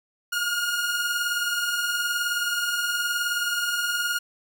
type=beating tone pair; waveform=sawtooth; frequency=1412 / 1431 Hz; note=F6 / F6; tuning=+19 / +42 cents; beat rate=19 Hz; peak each=-28 / -21 dBFS; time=0.32-4.19 s; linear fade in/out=10 ms; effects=none